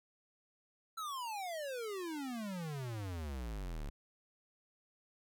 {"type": "exponential sweep", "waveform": "square", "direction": "down", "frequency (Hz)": [1350, 33.48], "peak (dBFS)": -40, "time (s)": [0.97, 3.9], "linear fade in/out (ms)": 10, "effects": []}